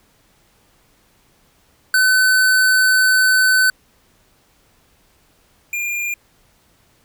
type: tone pair in turn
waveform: square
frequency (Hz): 1515 / 2405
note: F#6 / D7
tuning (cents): +40 / +41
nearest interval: minor sixth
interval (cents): 801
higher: second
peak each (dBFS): -12 / -21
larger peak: first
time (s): 1.94-3.7 / 5.73-6.14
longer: first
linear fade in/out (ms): 2
effects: pink hiss -57 dBFS RMS until 7.04 s